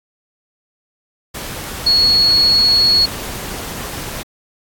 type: tone in noise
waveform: sine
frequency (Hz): 4346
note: C#8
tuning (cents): -35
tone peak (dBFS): -9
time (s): 1.86-3.06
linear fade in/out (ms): 10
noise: pink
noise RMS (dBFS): -27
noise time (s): 1.34-4.23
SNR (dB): +15
effects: AAC 64 kbps

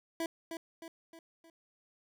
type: tone with echo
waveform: 25% pulse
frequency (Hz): 329.6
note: E4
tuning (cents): 0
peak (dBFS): -29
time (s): 0.2-0.26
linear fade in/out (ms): 2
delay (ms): 310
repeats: 4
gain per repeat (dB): -6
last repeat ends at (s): 1.5
effects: none

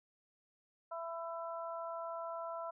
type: harmonic tone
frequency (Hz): 333.1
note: E4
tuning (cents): +18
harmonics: 2 / 3 / 4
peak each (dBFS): -42 / -45 / -46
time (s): 0.91-2.71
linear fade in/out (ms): 10
effects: none

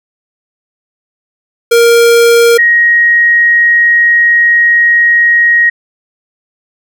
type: tone pair in turn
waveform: square / sine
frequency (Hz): 467.7 / 1884.4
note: A#4 / A#6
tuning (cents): +6 / +18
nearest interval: 2 octaves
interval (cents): 2412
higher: second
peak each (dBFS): -4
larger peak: neither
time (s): 1.71-2.58 / 2.58-5.7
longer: second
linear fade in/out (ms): 10
effects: none

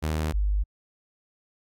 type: tone pair in turn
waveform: sawtooth / sine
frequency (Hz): 77.8 / 50.31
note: D#2 / G1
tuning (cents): 0 / +46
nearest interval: minor sixth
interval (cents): 754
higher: first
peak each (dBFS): -21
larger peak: neither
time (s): 0.02-0.33 / 0.33-0.64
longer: neither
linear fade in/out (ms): 20
effects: AAC 64 kbps

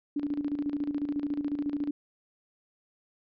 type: tone with tremolo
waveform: sine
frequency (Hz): 290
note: D4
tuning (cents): -22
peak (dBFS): -26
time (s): 0.16-1.91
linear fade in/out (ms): 5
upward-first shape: square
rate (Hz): 14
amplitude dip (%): 65
effects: resampled to 11025 Hz

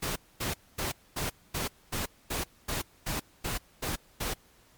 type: noise bursts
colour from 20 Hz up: pink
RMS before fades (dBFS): -32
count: 12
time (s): 0.02-4.34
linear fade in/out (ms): 10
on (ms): 140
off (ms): 240
effects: pink hiss -61 dBFS RMS until 4.77 s + MP3 96 kbps

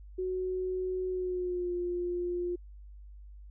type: tone with pitch glide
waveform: sine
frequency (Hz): 370 to 352.7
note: F#4 to F4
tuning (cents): 0 to +17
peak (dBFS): -30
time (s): 0.18-2.56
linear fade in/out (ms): 10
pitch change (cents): -83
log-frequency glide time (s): 1.09-1.73
effects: added 50 Hz sine -46 dBFS peak until 3.5 s

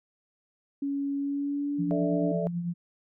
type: tone with pitch glide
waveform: sine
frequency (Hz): 280 to 290.9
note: C#4 to D4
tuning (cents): +18 to -16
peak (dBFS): -27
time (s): 0.82-2.32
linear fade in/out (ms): 5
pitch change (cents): +66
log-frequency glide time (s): 1.17-1.99
type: tone with tremolo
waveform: sine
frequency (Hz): 172.8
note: F3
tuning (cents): -18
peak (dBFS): -26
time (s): 1.78-2.74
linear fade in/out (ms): 20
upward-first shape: triangle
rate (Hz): 9.1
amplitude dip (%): 55
type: chord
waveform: sine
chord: A suspended fourth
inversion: none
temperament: just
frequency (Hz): 440 / 586.7 / 660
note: A4 / D5 / E5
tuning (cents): 0 / -2 / +2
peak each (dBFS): -33 / -32 / -32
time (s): 1.91-2.47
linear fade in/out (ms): 0
effects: none

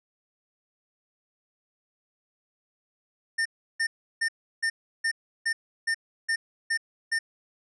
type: tone bursts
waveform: square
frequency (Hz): 1811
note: A6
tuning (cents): +49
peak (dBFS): -24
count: 10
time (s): 3.38-7.19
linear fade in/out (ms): 10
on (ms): 75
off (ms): 340
effects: resampled to 22050 Hz

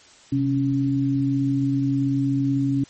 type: tone pair together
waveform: sine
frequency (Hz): 130.82 / 277.2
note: C3 / C#4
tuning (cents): 0 / 0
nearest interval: octave + minor second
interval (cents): 1300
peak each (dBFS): -23 / -20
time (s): 0.32-2.84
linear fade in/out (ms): 5
effects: white hiss -50 dBFS RMS until 2.89 s + MP3 32 kbps

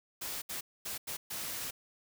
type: noise bursts at uneven times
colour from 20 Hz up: white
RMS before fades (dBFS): -39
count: 5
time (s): 0.21-0.42 / 0.49-0.61 / 0.85-0.98 / 1.07-1.17 / 1.3-1.71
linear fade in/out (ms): 10
effects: none

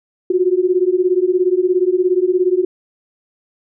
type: beating tone pair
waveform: sine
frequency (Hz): 356.4 / 373.4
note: F4 / F#4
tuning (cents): +35 / +16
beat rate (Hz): 17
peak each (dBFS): -15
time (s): 0.3-2.65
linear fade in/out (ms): 5
effects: none

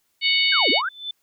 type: harmonic tone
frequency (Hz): 740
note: F#5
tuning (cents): 0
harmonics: 3 / 4 / 5 / 6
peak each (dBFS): -21 / -22 / -23 / -24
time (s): 0.21-0.82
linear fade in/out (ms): 50
type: linear two-way sweep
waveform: sine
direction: down then up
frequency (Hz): 1644 to 232.3 to 1644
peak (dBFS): -22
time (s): 0.52-0.89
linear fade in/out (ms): 5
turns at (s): 0.7
type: tone with exponential growth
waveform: sine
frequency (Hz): 3520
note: A7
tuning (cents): 0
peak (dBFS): -24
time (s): 0.77-1.11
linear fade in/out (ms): 5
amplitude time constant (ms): 73
effects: white hiss -69 dBFS RMS until 1.22 s

